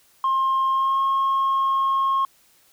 sine tone with pitch glide, 1064 to 1080.1 Hz, C6 to C#6, +29 to -45 cents, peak -16 dBFS, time 0.24-2.25 s, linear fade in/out 2 ms, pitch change +26 cents, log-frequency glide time 0.7-1.01 s, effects tanh soft clip ceiling -16 dBFS + white hiss -58 dBFS RMS until 2.72 s

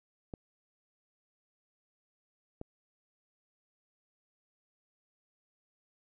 clicks, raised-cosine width 2 ms, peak -27 dBFS, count 2, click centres 0.338 / 2.614 s, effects none

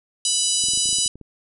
harmonic tone, 987.8 Hz, B5, in tune, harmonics 3 / 4 / 5 / 6 / 7 / 8 / 9 / 10, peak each -27 / -27 / -27 / -27 / -27 / -27 / -27 / -27 dBFS, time 0.25-1.08 s, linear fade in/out 2 ms
clicks, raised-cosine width 3 ms, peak -28 dBFS, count 11, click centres 0.639 / 0.686 / 0.736 / 0.775 / 0.858 / 0.89 / 0.929 / 0.986 / 1.061 / 1.156 / 1.213 s
effects none

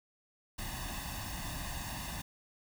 pink noise with comb filter, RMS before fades -40 dBFS, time 0.58-2.22 s, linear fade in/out 10 ms, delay 1.1 ms, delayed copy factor +0.85, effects none

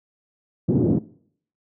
white band-pass noise, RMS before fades -19 dBFS, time 0.68-0.99 s, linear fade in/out 10 ms, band 110 to 330 Hz, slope 24 dB/octave, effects noise-tail reverb RT60 0.6 s tail -20 dB re dry

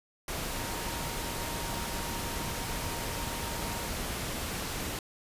sine tone in noise, 932.3 Hz, A#5, in tune, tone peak -43 dBFS, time 0.51-3.87 s, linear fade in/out 2 ms, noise pink, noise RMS -35 dBFS, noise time 0.28-4.99 s, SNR -11 dB, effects resampled to 32000 Hz

